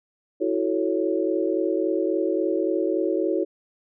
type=chord; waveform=sine; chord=F# minor seventh; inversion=third; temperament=equal with one note detuned; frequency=326.4 / 370 / 440 / 554.4 Hz; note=E4 / F#4 / A4 / C#5; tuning=-17 / 0 / 0 / 0 cents; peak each=-25 / -25 / -28 / -28 dBFS; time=0.4-3.45 s; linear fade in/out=20 ms; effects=none